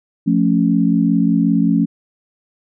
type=chord; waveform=sine; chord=F augmented; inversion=none; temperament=equal; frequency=174.61 / 220 / 277.2 Hz; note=F3 / A3 / C#4; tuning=0 / 0 / 0 cents; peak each=-16 dBFS; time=0.26-1.86 s; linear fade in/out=20 ms; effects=none